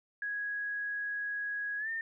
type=tone with pitch glide; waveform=sine; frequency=1661.2 to 1811.6 Hz; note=G#6 to A#6; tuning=0 to -50 cents; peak=-33 dBFS; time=0.22-2.01 s; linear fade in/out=2 ms; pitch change=+150 cents; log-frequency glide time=1.78-1.89 s; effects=none